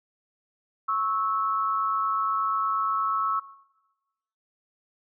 sine tone pair together, 1101.6 / 1310 Hz, C#6 / E6, -11 / -11 cents, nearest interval minor third, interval 300 cents, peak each -27 / -25 dBFS, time 0.88-3.4 s, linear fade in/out 10 ms, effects noise-tail reverb RT60 1.0 s tail -17 dB re dry

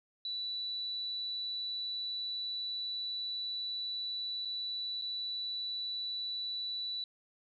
sine tone with dropouts, 3956 Hz, B7, 2 cents sharp, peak -35 dBFS, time 0.25-7.04 s, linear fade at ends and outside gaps 2 ms, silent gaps 4.45-4.454 / 5.014-5.02 s, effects none

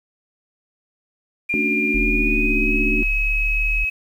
sine tone with pitch glide, 2400 to 2557 Hz, D7 to D#7, +37 to +47 cents, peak -19 dBFS, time 1.49-3.9 s, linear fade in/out 10 ms, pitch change +110 cents, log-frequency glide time 1.95-2.74 s
sine chord, D major seventh, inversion second, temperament equal, 220 / 277.2 / 293.7 / 370 Hz, A3 / C#4 / D4 / F#4, 0 / 0 / 0 / 0 cents, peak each -25 / -29 / -25 / -27 dBFS, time 1.54-3.03 s, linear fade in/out 0 ms
sine linear two-way sweep, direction down then up, 42.37 to 32.7 to 38.56 Hz, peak -20 dBFS, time 1.94-3.85 s, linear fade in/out 10 ms, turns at 2.54 s
effects 8-bit

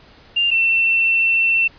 sine tone pair in turn, 2794 / 2693 Hz, F7 / E7, 0 / +36 cents, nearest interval minor second, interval 64 cents, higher first, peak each -14 / -13 dBFS, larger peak second, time 0.36-0.51 / 0.51-1.68 s, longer second, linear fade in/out 10 ms, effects pink hiss -47 dBFS RMS until 1.78 s + resampled to 11025 Hz

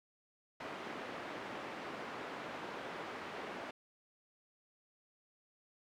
pink band-pass noise, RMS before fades -45 dBFS, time 0.6-3.71 s, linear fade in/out 5 ms, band 300 to 2200 Hz, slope 12 dB/octave, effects none

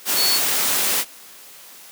sine tone in noise, 4416 Hz, C#8, 7 cents flat, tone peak -18 dBFS, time 0.15-0.4 s, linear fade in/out 50 ms, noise white, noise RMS -20 dBFS, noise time 0.05-1.05 s, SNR -1 dB, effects white hiss -43 dBFS RMS until 1.91 s + high-pass 200 Hz 12 dB/octave

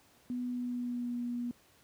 sine tone with pitch glide, 246.9 to 241.4 Hz, B3 to B3, 0 to -39 cents, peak -33 dBFS, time 0.3-1.51 s, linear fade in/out 0 ms, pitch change -39 cents, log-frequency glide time 0.48-1.18 s, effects pink hiss -64 dBFS RMS until 1.83 s + high-pass 80 Hz 12 dB/octave

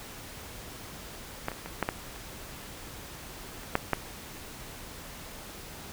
clicks, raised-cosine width 0.5 ms, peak -14 / -23 / -24 / -11 / -12 / -28 / -29 / -8 / -9 dBFS, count 9, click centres 1.484 / 1.517 / 1.66 / 1.827 / 1.889 / 2.161 / 3.633 / 3.754 / 3.933 s, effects pink hiss -44 dBFS RMS until 5.92 s

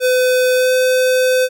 square tone with pitch glide, 506 to 510.4 Hz, B4 to C5, +42 to -43 cents, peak -12 dBFS, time 0-1.49 s, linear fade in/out 50 ms, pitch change +15 cents, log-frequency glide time 0.55-0.71 s, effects none

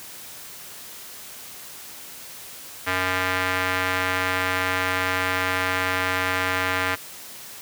square tone with band-pass filter, 92.5 Hz, F#2, in tune, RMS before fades -24 dBFS, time 2.86-6.96 s, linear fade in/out 20 ms, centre 1800 Hz, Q 1.5, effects white hiss -40 dBFS RMS until 7.61 s + high-pass 60 Hz 12 dB/octave

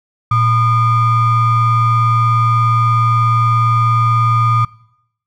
triangle ring-modulated tone, 554.4 Hz, C#5, in tune, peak -5 dBFS, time 0.31-4.65 s, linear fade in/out 5 ms, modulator 669 Hz, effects noise-tail reverb RT60 0.8 s tail -23 dB re dry

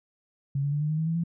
sine tone with pitch steps, 138.9 / 142.81 / 146.82 / 150.95 / 155.19 / 159.55 / 164.04 / 168.65 Hz, C#3 / D3 / D3 / D3 / D#3 / D#3 / E3 / E3, +4 / -48 / 0 / +48 / -4 / +44 / -8 / +40 cents, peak -24 dBFS, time 0.55-1.238 s, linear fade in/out 5 ms, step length 86 ms, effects none

